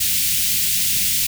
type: band-stop noise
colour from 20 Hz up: white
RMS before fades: -19 dBFS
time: 0-1.27 s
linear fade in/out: 10 ms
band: 200 to 2300 Hz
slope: 24 dB/octave
effects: none